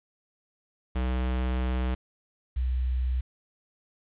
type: tone pair in turn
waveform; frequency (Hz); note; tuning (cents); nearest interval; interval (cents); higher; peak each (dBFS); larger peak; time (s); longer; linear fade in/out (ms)
square / sine; 63.1 / 63.1; B1 / B1; +38 / +38; unison; 0; neither; -26 / -24; second; 0.95-1.95 / 2.56-3.21; first; 10
effects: resampled to 8000 Hz + 9-bit